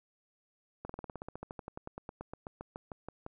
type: slowing click train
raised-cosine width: 1 ms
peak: -27 dBFS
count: 26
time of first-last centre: 0.85-3.264 s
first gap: 44 ms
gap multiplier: 1.06
effects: none